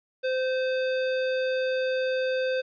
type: tone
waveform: square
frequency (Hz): 517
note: C5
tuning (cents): -21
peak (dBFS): -25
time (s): 0.23-2.62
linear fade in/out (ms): 20
effects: resampled to 11025 Hz + 11-bit